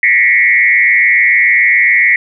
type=tone with frequency modulation; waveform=sine; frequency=2056 Hz; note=C7; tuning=31 cents flat; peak=-6 dBFS; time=0.03-2.16 s; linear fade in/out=2 ms; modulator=107 Hz; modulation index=1.8; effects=none